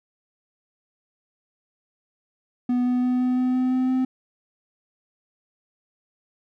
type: tone with pitch steps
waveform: triangle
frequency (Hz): 246.9 / 248.5 / 250.1 / 251.7 / 253.3 / 254.9 / 256.5 / 258.1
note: B3 / B3 / B3 / B3 / B3 / C4 / C4 / C4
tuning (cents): 0 / +11 / +22 / +33 / +44 / -45 / -34 / -23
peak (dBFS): -17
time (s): 2.69-4.05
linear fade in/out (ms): 5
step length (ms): 170
effects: none